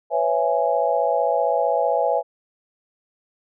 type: chord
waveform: sine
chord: C# minor seventh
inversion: third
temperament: just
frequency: 498.9 / 554.4 / 665.2 / 831.5 Hz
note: B4 / C#5 / E5 / G#5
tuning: +17 / 0 / +16 / +2 cents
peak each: -24 / -23 / -22 / -23 dBFS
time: 0.1-2.23 s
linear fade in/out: 50 ms
effects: none